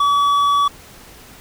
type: tone with hard clipping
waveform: sine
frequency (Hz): 1141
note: C#6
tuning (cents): +50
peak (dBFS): -14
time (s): 0-0.68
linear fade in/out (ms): 5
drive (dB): 6
effects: pink hiss -42 dBFS RMS until 1.4 s